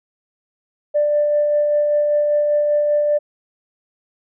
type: tone with tremolo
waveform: sine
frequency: 591 Hz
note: D5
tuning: 11 cents sharp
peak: -12 dBFS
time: 0.94-3.19 s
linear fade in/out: 20 ms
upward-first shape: sine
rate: 5.1 Hz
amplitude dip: 25%
effects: tanh soft clip ceiling -8 dBFS